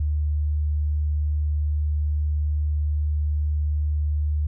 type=tone; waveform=sine; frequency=74.8 Hz; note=D2; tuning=32 cents sharp; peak=-20 dBFS; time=0-4.47 s; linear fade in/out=5 ms; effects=none